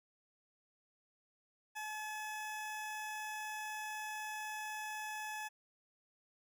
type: tone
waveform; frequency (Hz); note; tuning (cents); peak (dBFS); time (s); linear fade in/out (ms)
20% pulse; 856; A5; -48; -36; 1.75-5.49; 20
effects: none